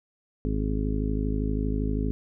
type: harmonic tone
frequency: 52.6 Hz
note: G#1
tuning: 23 cents sharp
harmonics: 1 / 2 / 3 / 4 / 5 / 6 / 7 / 8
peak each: -27 / -33 / -34 / -34 / -31 / -40 / -43 / -36 dBFS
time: 0.45-2.11 s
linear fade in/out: 0 ms
effects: none